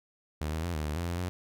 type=tone with pitch steps; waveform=sawtooth; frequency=76.3 / 79.5 / 86.8 / 76.5 / 75.2 / 86 / 86.6 / 89.6 Hz; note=D#2 / D#2 / F2 / D#2 / D2 / F2 / F2 / F2; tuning=-33 / +38 / -10 / -29 / +42 / -26 / -14 / +45 cents; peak=-27 dBFS; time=0.41-1.29 s; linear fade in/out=0 ms; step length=110 ms; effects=none